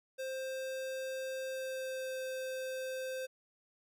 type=tone with pitch glide; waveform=square; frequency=525 to 520.2 Hz; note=C5 to C5; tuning=+6 to -10 cents; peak=-38 dBFS; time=0.18-3.27 s; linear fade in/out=20 ms; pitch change=-16 cents; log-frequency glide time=1.51-2.22 s; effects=none